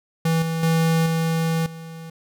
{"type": "tone with level steps", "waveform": "square", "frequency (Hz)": 163.4, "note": "E3", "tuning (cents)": -15, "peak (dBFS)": [-18, -23, -17, -20, -35], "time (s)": [0.25, 2.1], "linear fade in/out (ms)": 5, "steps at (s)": [0.42, 0.63, 1.06, 1.66], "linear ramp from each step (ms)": 2, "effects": []}